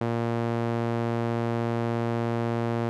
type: tone with band-pass filter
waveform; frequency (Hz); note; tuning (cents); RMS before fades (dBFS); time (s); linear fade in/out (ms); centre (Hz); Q
sawtooth; 116.54; A#2; 0; -27; 0.01-2.89; 0; 470; 0.52
effects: none